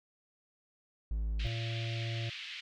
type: tone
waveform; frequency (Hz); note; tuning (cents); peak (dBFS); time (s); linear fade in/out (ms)
triangle; 54; A1; -32; -29; 1.11-1.47; 0
type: band-pass noise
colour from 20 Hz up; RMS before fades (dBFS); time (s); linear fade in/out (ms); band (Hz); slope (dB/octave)
pink; -44; 1.39-2.61; 10; 2200 to 3800; 24
type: harmonic tone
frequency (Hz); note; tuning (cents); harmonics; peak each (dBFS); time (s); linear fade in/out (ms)
114.6; A#2; -29; 1 / 3 / 5 / 6; -34 / -48 / -50 / -51; 1.44-2.3; 10
effects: none